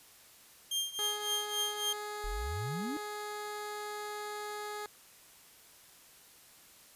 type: tone with tremolo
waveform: sawtooth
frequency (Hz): 3193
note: G7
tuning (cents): +31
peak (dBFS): -26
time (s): 0.71-1.93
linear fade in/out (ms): 5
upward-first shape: triangle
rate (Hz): 3.6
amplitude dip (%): 90
type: tone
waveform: 15% pulse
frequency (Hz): 418.3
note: G#4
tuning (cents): +12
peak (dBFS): -32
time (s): 0.99-4.86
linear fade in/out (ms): 0
type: exponential sweep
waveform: sine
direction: up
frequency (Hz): 34.6 to 320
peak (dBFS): -35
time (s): 2.24-2.97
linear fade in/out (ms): 0
effects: white hiss -58 dBFS RMS until 6.95 s + resampled to 32000 Hz